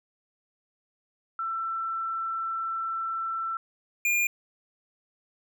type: tone pair in turn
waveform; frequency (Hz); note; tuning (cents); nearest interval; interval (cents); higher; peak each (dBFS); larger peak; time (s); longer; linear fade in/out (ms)
sine / square; 1338 / 2413; E6 / D7; +25 / +46; minor seventh; 1021; second; -28 / -23; second; 1.39-3.57 / 4.05-4.27; first; 2
effects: none